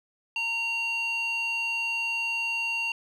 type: tone with band-pass filter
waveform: square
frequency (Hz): 920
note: A#5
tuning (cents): -23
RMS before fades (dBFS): -29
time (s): 0.36-2.92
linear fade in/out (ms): 2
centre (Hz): 3000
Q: 4.9
effects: none